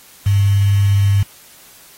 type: tone with quantisation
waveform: sine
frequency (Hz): 99.9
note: G2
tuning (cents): +33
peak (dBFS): -10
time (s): 0.26-1.23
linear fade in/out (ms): 5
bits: 5
effects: white hiss -44 dBFS RMS until 1.97 s + AAC 48 kbps